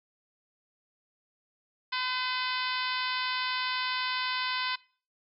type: harmonic tone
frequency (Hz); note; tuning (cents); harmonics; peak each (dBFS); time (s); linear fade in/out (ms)
508; B4; +49; 2 / 3 / 4 / 5 / 6 / 7 / 8 / 9 / 10; -34 / -36 / -37 / -38 / -39 / -39 / -40 / -41 / -41; 1.92-4.76; 10
effects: noise-tail reverb RT60 0.4 s tail -21 dB re dry